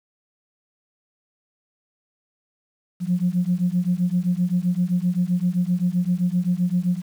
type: beating tone pair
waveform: sine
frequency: 174.61 / 182.31 Hz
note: F3 / F#3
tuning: 0 / -25 cents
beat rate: 7.7 Hz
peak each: -21 dBFS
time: 3-7.02 s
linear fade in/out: 50 ms
effects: tanh soft clip ceiling -11 dBFS + 8-bit